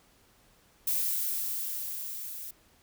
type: noise with level ramp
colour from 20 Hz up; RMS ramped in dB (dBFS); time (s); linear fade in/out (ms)
violet; -28 to -41; 0.87-2.51; 5
effects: pink hiss -63 dBFS RMS until 2.82 s